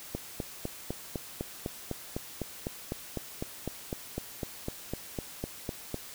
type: click train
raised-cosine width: 2 ms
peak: -19 dBFS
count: 24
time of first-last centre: 0.15-5.943 s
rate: 3.97 Hz
effects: white hiss -46 dBFS RMS until 6.14 s